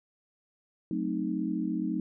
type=chord; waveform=sine; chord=F# diminished seventh; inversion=none; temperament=equal; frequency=185 / 220 / 261.6 / 311.1 Hz; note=F#3 / A3 / C4 / Eb4; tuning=0 / 0 / 0 / 0 cents; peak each=-34 / -34 / -35 / -32 dBFS; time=0.91-2 s; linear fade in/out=2 ms; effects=none